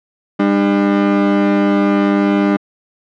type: tone pair together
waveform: 35% pulse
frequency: 200.6 / 300.6 Hz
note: G3 / D4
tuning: +40 / +40 cents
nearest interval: perfect fifth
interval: 700 cents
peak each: -12 dBFS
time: 0.39-2.57 s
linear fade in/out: 10 ms
effects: low-pass 2000 Hz 12 dB/octave